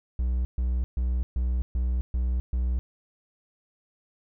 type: tone bursts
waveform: triangle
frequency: 61.74 Hz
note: B1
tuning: in tune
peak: -21 dBFS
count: 7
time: 0.19-2.79 s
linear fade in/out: 0 ms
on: 260 ms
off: 130 ms
effects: none